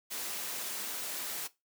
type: noise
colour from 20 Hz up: white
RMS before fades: -38 dBFS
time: 0.1-1.48 s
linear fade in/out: 20 ms
effects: noise-tail reverb RT60 0.2 s tail -17 dB re dry + high-pass 200 Hz 12 dB/octave